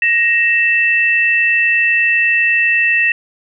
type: tone pair together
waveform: sine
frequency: 1876 / 2656 Hz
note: A#6 / E7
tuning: +11 / +12 cents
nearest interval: tritone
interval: 601 cents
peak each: -13 dBFS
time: 0.02-3.12 s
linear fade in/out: 2 ms
effects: none